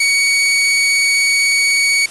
sawtooth tone, 2242 Hz, C#7, 19 cents sharp, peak -8 dBFS, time 0-2.06 s, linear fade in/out 5 ms, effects white hiss -33 dBFS RMS until 2.1 s + resampled to 24000 Hz

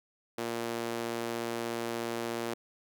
sawtooth tone with high-pass filter, 116.8 Hz, A#2, 4 cents sharp, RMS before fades -35 dBFS, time 0.38-2.54 s, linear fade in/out 5 ms, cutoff 340 Hz, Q 1.3, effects none

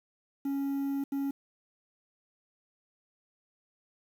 triangle tone bursts at uneven times, 277.2 Hz, C#4, in tune, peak -27 dBFS, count 2, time 0.45-1.04 / 1.12-1.31 s, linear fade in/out 5 ms, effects 9-bit

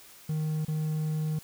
triangle tone with dropouts, 155.2 Hz, D#3, 4 cents flat, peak -25 dBFS, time 0.29-1.39 s, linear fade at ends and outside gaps 5 ms, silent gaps 0.65-0.681 s, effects white hiss -52 dBFS RMS until 1.43 s

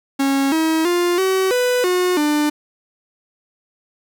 45% pulse tone with pitch steps, 274 / 320 / 351 / 379.3 / 496.3 / 362.1 / 297.9 Hz, C#4 / D#4 / F4 / F#4 / B4 / F#4 / D4, -20 / +49 / +9 / +43 / +8 / -37 / +25 cents, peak -15 dBFS, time 0.19-2.5 s, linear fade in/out 10 ms, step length 330 ms, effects 9-bit

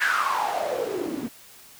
white noise with band-pass filter sweep, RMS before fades -26 dBFS, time 0-1.29 s, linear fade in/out 20 ms, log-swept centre 1700 to 230 Hz, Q 8.4, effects white hiss -49 dBFS RMS until 1.79 s

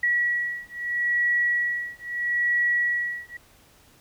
sine beating tone pair, 1928 / 1928.77 Hz, B6 / B6, -42 / -41 cents, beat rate 0.77 Hz, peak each -25 dBFS, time 0.03-3.37 s, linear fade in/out 5 ms, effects pink hiss -56 dBFS RMS until 4 s

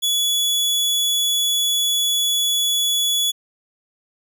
sawtooth tone, 3400 Hz, G#7, 40 cents sharp, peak -14 dBFS, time 0.02-3.32 s, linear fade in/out 20 ms, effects none

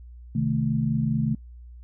sine chord, A diminished, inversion first, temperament equal, 130.81 / 155.56 / 220 Hz, C3 / Eb3 / A3, 0 / 0 / 0 cents, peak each -26 / -26 / -25 dBFS, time 0.35-1.35 s, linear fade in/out 5 ms, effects noise-tail reverb RT60 0.1 s tail -24 dB re dry + added 60 Hz sine -41 dBFS peak until 1.83 s

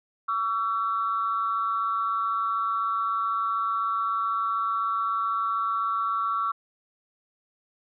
sine tone pair together, 1135 / 1342 Hz, C#6 / E6, +41 / +31 cents, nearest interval minor third, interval 290 cents, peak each -26 dBFS, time 0.28-6.52 s, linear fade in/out 10 ms, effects tanh soft clip ceiling -16 dBFS

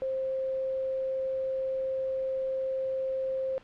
sine tone, 528 Hz, C5, 16 cents sharp, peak -28 dBFS, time 0.02-3.58 s, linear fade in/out 0 ms, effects pink hiss -56 dBFS RMS until 3.63 s + low-pass 3000 Hz 12 dB/octave

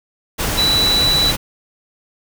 sine tone in noise, 3951 Hz, B7, in tune, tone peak -13 dBFS, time 0.57-1.32 s, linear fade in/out 20 ms, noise pink, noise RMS -20 dBFS, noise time 0.38-1.37 s, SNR +4 dB, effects none

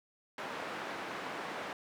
white band-pass noise, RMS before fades -41 dBFS, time 0.38-1.73 s, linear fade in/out 2 ms, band 230 to 1500 Hz, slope 12 dB/octave, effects none

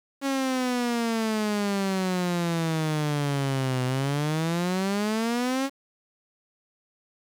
sawtooth exponential two-way sweep, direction down then up, 277.2 to 126.3 to 277.2 Hz, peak -20 dBFS, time 0.21-5.7 s, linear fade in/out 50 ms, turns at 3.84 s, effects low-pass 11000 Hz 12 dB/octave + 8-bit

